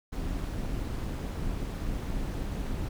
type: noise with amplitude modulation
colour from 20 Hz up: brown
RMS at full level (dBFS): -30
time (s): 0.12-2.89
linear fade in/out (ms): 10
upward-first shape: sine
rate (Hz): 233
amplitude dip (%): 60
effects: none